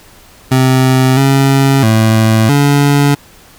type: tone with pitch steps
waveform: 25% pulse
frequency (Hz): 130.2 / 136.6 / 110.8 / 142.7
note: C3 / C#3 / A2 / D3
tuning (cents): -8 / -25 / +13 / -49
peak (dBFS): -3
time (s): 0.51-3.15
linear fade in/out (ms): 10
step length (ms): 660
effects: pink hiss -41 dBFS RMS until 3.58 s